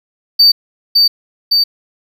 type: tone with echo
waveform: triangle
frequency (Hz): 4602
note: D8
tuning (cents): -36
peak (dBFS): -3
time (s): 0.39-0.52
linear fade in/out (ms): 10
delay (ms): 560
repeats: 2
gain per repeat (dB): -2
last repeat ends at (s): 1.64
effects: none